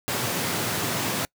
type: high-pass noise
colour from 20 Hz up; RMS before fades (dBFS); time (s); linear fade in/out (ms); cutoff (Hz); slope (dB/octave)
pink; -27; 0.08-1.25; 0; 100; 48
effects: noise-tail reverb RT60 0.1 s tail -25 dB re dry